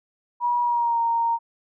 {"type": "tone with pitch glide", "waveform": "sine", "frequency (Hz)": [964, 927.4], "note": ["B5", "A#5"], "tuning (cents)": [-42, -9], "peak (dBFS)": -19, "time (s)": [0.4, 1.39], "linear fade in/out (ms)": 50, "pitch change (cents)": -67, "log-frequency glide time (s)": [0.62, 1], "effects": []}